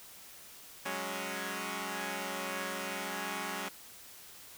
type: chord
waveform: 5% pulse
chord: F# suspended second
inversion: none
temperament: equal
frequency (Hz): 185 / 207.7 / 277.2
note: F#3 / G#3 / C#4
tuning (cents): 0 / 0 / 0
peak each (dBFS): -29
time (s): 0.85-3.69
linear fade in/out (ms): 10
effects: white hiss -52 dBFS RMS until 4.57 s